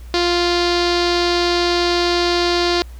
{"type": "tone with low-pass filter", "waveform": "sawtooth", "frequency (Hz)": 349.2, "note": "F4", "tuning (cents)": 0, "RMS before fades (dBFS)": -17, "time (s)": [0.14, 2.82], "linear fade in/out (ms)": 0, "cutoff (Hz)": 4500, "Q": 4.2, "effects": ["added 60 Hz sine -32 dBFS peak until 2.99 s", "pink hiss -49 dBFS RMS until 2.99 s"]}